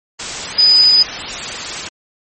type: tone in noise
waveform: sine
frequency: 4978 Hz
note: D#8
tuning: in tune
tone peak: -6 dBFS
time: 0.58-1.03 s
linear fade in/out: 10 ms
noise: white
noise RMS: -23 dBFS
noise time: 0.19-1.89 s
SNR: +14 dB
effects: MP3 32 kbps